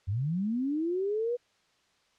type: linear sweep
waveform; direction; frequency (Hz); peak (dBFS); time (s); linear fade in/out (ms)
sine; up; 87.6 to 493.9; -27; 0.07-1.37; 20
effects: white hiss -68 dBFS RMS until 2.18 s + low-pass 5000 Hz 12 dB/octave